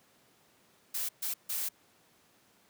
blue noise bursts at uneven times, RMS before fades -34 dBFS, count 3, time 0.94-1.09 / 1.22-1.34 / 1.49-1.69 s, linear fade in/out 10 ms, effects pink hiss -65 dBFS RMS until 2.69 s + high-pass 150 Hz 12 dB/octave

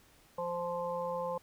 harmonic tone, 174 Hz, F3, 6 cents flat, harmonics 1 / 3 / 5 / 6, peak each -46 / -35 / -40 / -40 dBFS, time 0.38-1.38 s, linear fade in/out 5 ms, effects pink hiss -63 dBFS RMS until 1.42 s

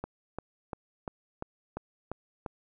click train, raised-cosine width 1 ms, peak -21 dBFS, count 8, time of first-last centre 0.04-2.462 s, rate 2.89 Hz, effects none

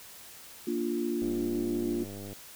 sine chord, Bb major, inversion none, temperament equal, 233.1 / 293.7 / 349.2 Hz, Bb3 / D4 / F4, 0 / 0 / 0 cents, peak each -33 / -34 / -31 dBFS, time 0.67-2.04 s, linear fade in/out 5 ms
click train, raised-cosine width 2 ms, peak -30 dBFS, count 112, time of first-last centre 1.22-2.33 s, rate 100 Hz
effects white hiss -49 dBFS RMS until 2.55 s

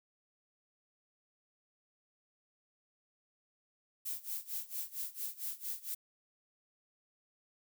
violet noise with tremolo, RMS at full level -38 dBFS, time 4.05-5.95 s, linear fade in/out 10 ms, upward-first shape sine, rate 4.4 Hz, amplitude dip 90%, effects none

